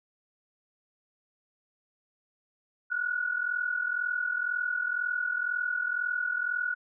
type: tone pair together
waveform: sine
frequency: 1432 / 1474 Hz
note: F6 / F#6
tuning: +43 / -7 cents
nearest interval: minor second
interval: 50 cents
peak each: -32 / -29 dBFS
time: 2.9-6.75 s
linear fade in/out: 20 ms
effects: none